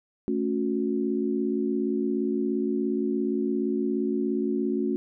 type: chord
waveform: sine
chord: F# minor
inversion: first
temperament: equal with one note detuned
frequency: 220 / 277.2 / 363.4 Hz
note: A3 / C#4 / F#4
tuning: 0 / 0 / -31 cents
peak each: -28 dBFS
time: 0.28-4.96 s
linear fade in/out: 0 ms
effects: none